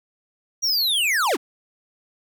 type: linear sweep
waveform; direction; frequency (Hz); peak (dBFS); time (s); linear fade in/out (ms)
square; down; 5800 to 207.7; -19; 0.62-1.37; 20
effects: none